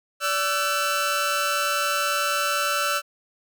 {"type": "tone cluster", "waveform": "sawtooth", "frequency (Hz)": [579, 1334, 1516], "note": ["D5", "E6", "F#6"], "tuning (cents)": [-25, 20, 42], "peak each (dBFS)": [-25, -20, -25], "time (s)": [0.2, 3.02], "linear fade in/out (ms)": 50, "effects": []}